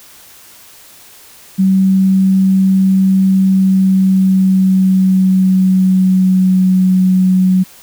sine tone with pitch glide, 190.7 to 185.81 Hz, G3 to F#3, -47 to +8 cents, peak -7 dBFS, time 1.58-7.64 s, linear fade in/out 20 ms, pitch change -45 cents, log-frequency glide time 3.46-6.84 s, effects white hiss -40 dBFS RMS until 7.82 s

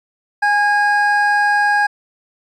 triangle tone pair together, 827 / 1635.9 Hz, G#5 / G#6, -8 / -27 cents, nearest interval octave, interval 1181 cents, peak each -13 dBFS, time 0.42-1.87 s, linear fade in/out 10 ms, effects resampled to 24000 Hz

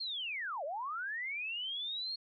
sine linear two-way sweep, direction down then up, 4332 to 538 to 4332 Hz, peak -36 dBFS, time 0-2.16 s, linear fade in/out 10 ms, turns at 0.64 s, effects none

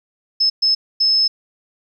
sine tone bursts at uneven times, 5210 Hz, E8, 21 cents flat, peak -12 dBFS, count 3, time 0.4-0.5 / 0.62-0.75 / 1-1.28 s, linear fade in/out 10 ms, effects 9-bit

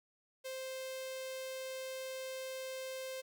sawtooth tone with notch filter, 523.3 Hz, C5, in tune, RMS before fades -43 dBFS, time 0.44-3.22 s, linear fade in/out 20 ms, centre 1200 Hz, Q 1.1, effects 13-bit

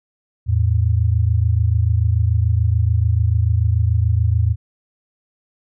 sine tone pair together, 83.1 / 109.99 Hz, E2 / A2, +15 / 0 cents, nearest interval perfect fourth, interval 485 cents, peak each -16 dBFS, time 0.46-4.56 s, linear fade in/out 50 ms, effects none

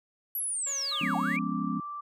sine linear two-way sweep, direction down then up, 11840 to 690 to 2442 Hz, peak -29 dBFS, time 0.35-1.39 s, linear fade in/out 2 ms, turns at 1.16 s
10% pulse tone with vibrato, 553 Hz, C#5, 4 cents flat, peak -34 dBFS, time 0.66-1.37 s, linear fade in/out 10 ms, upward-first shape sine, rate 5.1 Hz, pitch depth 11 cents each way
sine tone with pitch glide, 1207 to 1171.3 Hz, D6 to D6, +47 to -5 cents, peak -35 dBFS, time 0.91-2.01 s, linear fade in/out 10 ms, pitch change -52 cents, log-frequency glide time 1.04-1.12 s
sine chord, C# dominant seventh, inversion first, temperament equal with one note detuned, 174.61 / 207.7 / 246.9 / 279.8 Hz, E#3 / G#3 / B3 / C#4, 0 / 0 / 0 / +16 cents, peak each -34 dBFS, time 1.01-1.8 s, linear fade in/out 5 ms
effects none

